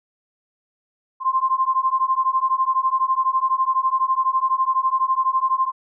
sine beating tone pair, 1045 / 1057 Hz, C6 / C6, -2 / +17 cents, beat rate 12 Hz, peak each -20 dBFS, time 1.2-5.72 s, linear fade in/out 50 ms, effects none

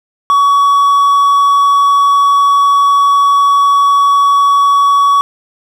triangle tone, 1128 Hz, C#6, 30 cents sharp, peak -4 dBFS, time 0.3-5.21 s, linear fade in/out 0 ms, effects none

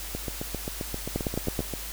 two click trains, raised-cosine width 2 ms, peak -13 / -18 dBFS, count 5 / 13, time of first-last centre 1.16-1.592 / 0.15-1.737 s, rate 9.26 / 7.56 Hz, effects added 50 Hz sine -39 dBFS peak until 1.92 s + white hiss -38 dBFS RMS until 1.92 s

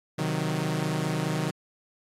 sawtooth chord, C diminished, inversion none, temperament equal, 130.81 / 155.56 / 185 Hz, C3 / Eb3 / Gb3, 0 / 0 / 0 cents, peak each -29 / -24 / -28 dBFS, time 0.18-1.51 s, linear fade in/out 10 ms, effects low-pass 11000 Hz 12 dB/octave + AAC 64 kbps

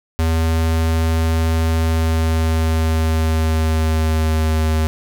square tone with pitch glide, 81.2 to 78.89 Hz, E2 to D#2, -26 to +24 cents, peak -15 dBFS, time 0.19-4.87 s, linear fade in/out 0 ms, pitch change -50 cents, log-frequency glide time 1.8-4.65 s, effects none

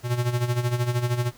square tone with tremolo, 121.7 Hz, B2, 25 cents flat, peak -20 dBFS, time 0.03-1.32 s, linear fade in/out 50 ms, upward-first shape sine, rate 13 Hz, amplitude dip 70%, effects pink hiss -52 dBFS RMS until 1.37 s

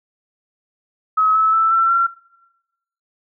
sine tone with pitch steps, 1280 / 1300.9 / 1322.1 / 1343.6 / 1365.5 Hz, D#6 / E6 / E6 / E6 / F6, +49 / -23 / +5 / +33 / -39 cents, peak -12 dBFS, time 1.17-2.07 s, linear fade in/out 10 ms, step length 180 ms, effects noise-tail reverb RT60 1.0 s tail -23 dB re dry

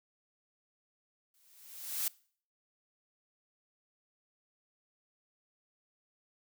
blue noise with exponential growth, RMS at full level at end -31 dBFS, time 1.34-2.08 s, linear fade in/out 2 ms, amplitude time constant 160 ms, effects noise-tail reverb RT60 0.5 s tail -23 dB re dry

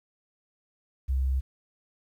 sine tone, 65.9 Hz, C2, 13 cents sharp, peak -23 dBFS, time 1.08-1.41 s, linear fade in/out 20 ms, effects 10-bit

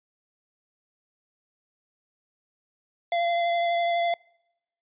square tone with vibrato, 687 Hz, F5, 29 cents flat, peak -23 dBFS, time 3.12-4.14 s, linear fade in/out 2 ms, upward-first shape sine, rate 12 Hz, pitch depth 13 cents each way, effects noise-tail reverb RT60 0.9 s tail -26 dB re dry + resampled to 8000 Hz

